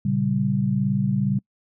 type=chord; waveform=sine; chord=G diminished; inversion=first; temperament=equal; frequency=116.54 / 138.59 / 196 Hz; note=Bb2 / Db3 / G3; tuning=0 / 0 / 0 cents; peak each=-27 / -23 / -22 dBFS; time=0.05-1.39 s; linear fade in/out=5 ms; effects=noise-tail reverb RT60 0.1 s tail -26 dB re dry